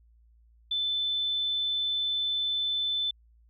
sine tone, 3520 Hz, A7, in tune, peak -26 dBFS, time 0.71-3.11 s, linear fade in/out 5 ms, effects added 57 Hz sine -57 dBFS peak until 3.49 s

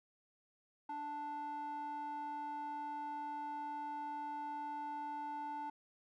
square tone with band-pass filter, 293.7 Hz, D4, in tune, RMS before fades -43 dBFS, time 0.89-5.7 s, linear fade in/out 5 ms, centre 850 Hz, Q 3.9, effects none

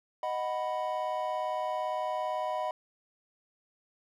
triangle chord, B major, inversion first, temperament equal, 622.3 / 740 / 987.8 Hz, D#5 / F#5 / B5, 0 / 0 / 0 cents, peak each -32 / -33 / -33 dBFS, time 0.23-2.71 s, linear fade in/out 2 ms, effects none

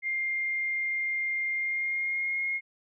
sine tone with pitch glide, 2111 to 2147 Hz, C7 to C7, +15 to +44 cents, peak -27 dBFS, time 0.02-2.61 s, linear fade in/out 50 ms, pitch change +29 cents, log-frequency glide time 1.54-2.41 s, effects none

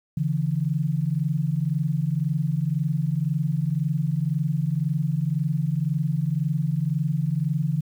sine tone pair together, 141.68 / 163.6 Hz, C#3 / E3, +38 / -13 cents, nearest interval major second, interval 249 cents, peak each -24 dBFS, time 0.17-7.81 s, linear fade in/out 5 ms, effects 9-bit

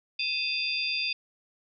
sine tone cluster, 2519 / 2667 / 3561 / 4783 Hz, D#7 / E7 / A7 / D8, +21 / +20 / +20 / +31 cents, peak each -32 / -35 / -33 / -31 dBFS, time 0.19-1.13 s, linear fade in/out 5 ms, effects none

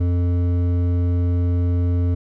sine tone with hard clipping, 88 Hz, F2, 14 cents sharp, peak -18 dBFS, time 0-2.15 s, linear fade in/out 10 ms, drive 10 dB, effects none

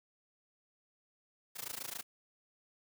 white noise with amplitude modulation, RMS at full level -39 dBFS, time 1.55-2.03 s, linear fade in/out 20 ms, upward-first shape sine, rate 27.3 Hz, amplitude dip 95%, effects high-pass 100 Hz 12 dB/octave

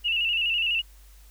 sine tone with vibrato, 2776 Hz, F7, 11 cents flat, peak -22 dBFS, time 0.04-0.82 s, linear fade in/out 20 ms, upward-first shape square, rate 12 Hz, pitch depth 59 cents each way, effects added 50 Hz sine -48 dBFS peak until 1.3 s + white hiss -58 dBFS RMS until 1.3 s

